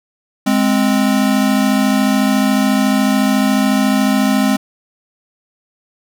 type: tone pair together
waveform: square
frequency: 207.7 / 261.7 Hz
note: G#3 / C4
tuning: 0 / 0 cents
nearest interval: major third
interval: 400 cents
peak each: -15 dBFS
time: 0.46-4.57 s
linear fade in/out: 10 ms
effects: none